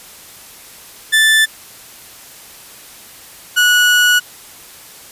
30% pulse tone pair in turn, 1760 / 1464.8 Hz, A6 / F#6, 0 / -18 cents, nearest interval minor third, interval 318 cents, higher first, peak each -6 dBFS, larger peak neither, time 1.12-1.46 / 3.56-4.2 s, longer second, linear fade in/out 20 ms, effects white hiss -38 dBFS RMS until 5.11 s + resampled to 32000 Hz

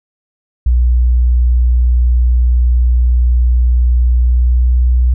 sine tone with pitch glide, 60.8 to 61.58 Hz, B1 to B1, -26 to -4 cents, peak -7 dBFS, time 0.66-5.14 s, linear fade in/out 5 ms, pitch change +22 cents, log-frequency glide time 4.2-4.74 s, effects none

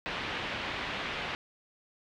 white low-pass noise, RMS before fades -36 dBFS, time 0.06-1.35 s, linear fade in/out 0 ms, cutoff 3200 Hz, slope 24 dB/octave, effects none

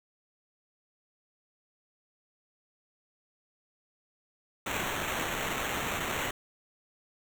blue noise with sample-and-hold, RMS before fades -33 dBFS, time 4.66-6.31 s, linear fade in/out 5 ms, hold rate 4900 Hz, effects none

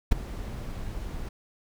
brown noise with ADSR envelope, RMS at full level -18 dBFS, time 0.11-1.29 s, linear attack 12 ms, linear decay 9 ms, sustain -17 dB, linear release 6 ms, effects none

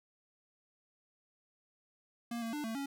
square tone with pitch steps, 235 / 228 / 296.6 / 224.2 / 278.2 Hz, A#3 / A#3 / D4 / A3 / C#4, +14 / -38 / +17 / +33 / +6 cents, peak -37 dBFS, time 2.31-2.86 s, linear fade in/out 5 ms, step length 110 ms, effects none

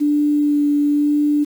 sine tone with vibrato, 292.9 Hz, D4, 5 cents flat, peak -13 dBFS, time 0-1.45 s, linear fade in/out 20 ms, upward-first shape sine, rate 1 Hz, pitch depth 12 cents each way, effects 7-bit

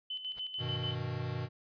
sine tone with tremolo, 3030 Hz, F#7, 40 cents sharp, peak -35 dBFS, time 0.1-0.95 s, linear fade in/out 5 ms, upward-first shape square, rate 6.8 Hz, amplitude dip 60%
pink noise with exponential growth, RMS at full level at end -46 dBFS, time 0.32-0.39 s, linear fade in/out 1 ms, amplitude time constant 15 ms
square chord, G augmented, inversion none, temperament equal, 98 / 123.47 / 155.56 Hz, G2 / B2 / D#3, 0 / 0 / 0 cents, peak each -42 / -37 / -42 dBFS, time 0.58-1.49 s, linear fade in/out 50 ms
effects resampled to 11025 Hz

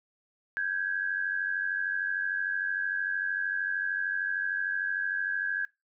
sine tone pair together, 1568 / 1661.2 Hz, G6 / G#6, 0 / 0 cents, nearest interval minor second, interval 100 cents, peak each -31 / -30 dBFS, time 0.57-5.65 s, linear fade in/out 0 ms, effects noise-tail reverb RT60 0.2 s tail -19 dB re dry

